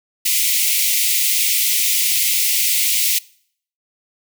white high-pass noise, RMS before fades -17 dBFS, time 0.25-3.19 s, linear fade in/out 10 ms, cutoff 2000 Hz, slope 96 dB/octave, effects noise-tail reverb RT60 0.6 s tail -23 dB re dry

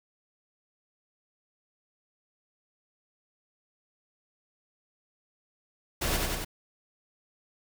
pink noise with echo, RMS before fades -29 dBFS, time 6.01-6.17 s, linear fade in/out 10 ms, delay 93 ms, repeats 3, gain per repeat -2 dB, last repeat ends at 6.449 s, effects none

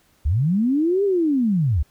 sine linear two-way sweep, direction up then down, 61.74 to 410 to 61.74 Hz, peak -16 dBFS, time 0.25-1.83 s, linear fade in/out 10 ms, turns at 1.04 s, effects pink hiss -60 dBFS RMS until 1.9 s

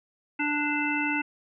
harmonic tone, 294.6 Hz, D4, 6 cents sharp, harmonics 1 / 3 / 5 / 7 / 9, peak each -29 / -33 / -32 / -32 / -30 dBFS, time 0.39-1.22 s, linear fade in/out 10 ms, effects none

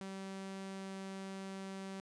sawtooth tone, 192.9 Hz, G3, 28 cents flat, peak -39 dBFS, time 0.01-2 s, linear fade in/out 0 ms, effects resampled to 22050 Hz

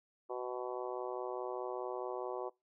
harmonic tone, 124.8 Hz, B2, 19 cents sharp, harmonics 3 / 4 / 5 / 6 / 7 / 8 / 9, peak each -41 / -43 / -45 / -47 / -48 / -49 / -50 dBFS, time 0.29-2.5 s, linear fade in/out 20 ms, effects noise-tail reverb RT60 0.2 s tail -22 dB re dry

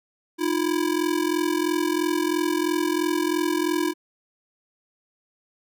square ring-modulated tone, 329.6 Hz, E4, in tune, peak -19 dBFS, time 0.38-3.94 s, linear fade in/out 50 ms, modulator 21.5 Hz, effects none

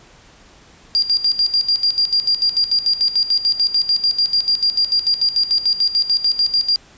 sine tone with tremolo, 4784 Hz, D8, 31 cents sharp, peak -12 dBFS, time 0.95-6.76 s, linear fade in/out 0 ms, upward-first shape square, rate 6.8 Hz, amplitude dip 75%, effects pink hiss -47 dBFS RMS until 6.97 s + resampled to 16000 Hz

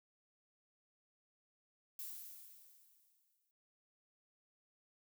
violet noise with exponential decay, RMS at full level -45 dBFS, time 1.99-3.51 s, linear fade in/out 1 ms, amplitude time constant 330 ms, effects noise-tail reverb RT60 0.3 s tail -21 dB re dry

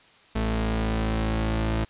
sawtooth tone pair together, 55.05 / 110 Hz, A1 / A2, +2 / 0 cents, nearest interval octave, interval 1198 cents, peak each -21 dBFS, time 0.35-1.85 s, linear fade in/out 10 ms, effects white hiss -55 dBFS RMS until 1.89 s + resampled to 8000 Hz

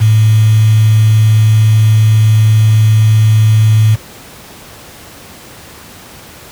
sine tone with quantisation, 109 Hz, A2, 16 cents flat, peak -4 dBFS, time 0-3.96 s, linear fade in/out 20 ms, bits 4, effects pink hiss -34 dBFS RMS until 6.51 s + high-pass 60 Hz 12 dB/octave

